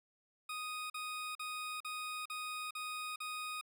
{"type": "tone bursts", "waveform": "20% pulse", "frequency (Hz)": 1244.5, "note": "D#6", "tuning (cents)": 0, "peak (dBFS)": -35, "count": 7, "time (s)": [0.49, 3.612], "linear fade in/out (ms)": 5, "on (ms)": 410, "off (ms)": 42, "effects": []}